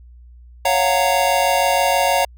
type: chord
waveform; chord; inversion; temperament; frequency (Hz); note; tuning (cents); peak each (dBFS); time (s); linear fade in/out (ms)
square; Gb major seventh; second; just; 555 / 693.7 / 740 / 925; Db5 / F5 / Gb5 / Bb5; +2 / -12 / 0 / -14; -21; 0.65-2.25; 5
effects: added 60 Hz sine -40 dBFS peak until 2.37 s